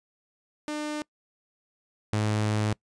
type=tone pair in turn; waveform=sawtooth; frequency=300 / 106.68 Hz; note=D4 / G#2; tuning=+37 / +47 cents; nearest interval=octave + tritone; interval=1790 cents; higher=first; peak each=-26 / -20 dBFS; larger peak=second; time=0.68-1.02 / 2.13-2.73 s; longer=second; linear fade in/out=0 ms; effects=noise-tail reverb RT60 0.1 s tail -24 dB re dry + resampled to 22050 Hz